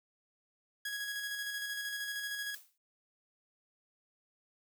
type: tone with tremolo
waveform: sawtooth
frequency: 1661 Hz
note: G#6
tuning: in tune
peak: -32 dBFS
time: 0.85-2.55 s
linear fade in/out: 5 ms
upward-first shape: square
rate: 13 Hz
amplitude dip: 30%
type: noise with exponential decay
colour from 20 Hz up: blue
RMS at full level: -46 dBFS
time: 2.54-2.78 s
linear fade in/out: 2 ms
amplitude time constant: 52 ms
effects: none